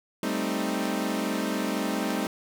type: chord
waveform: sawtooth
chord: A half-diminished seventh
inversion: third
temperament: equal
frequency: 196 / 220 / 261.6 / 311.1 Hz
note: G3 / A3 / C4 / Eb4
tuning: 0 / 0 / 0 / 0 cents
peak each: -28 dBFS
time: 0.23-2.27 s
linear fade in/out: 2 ms
effects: none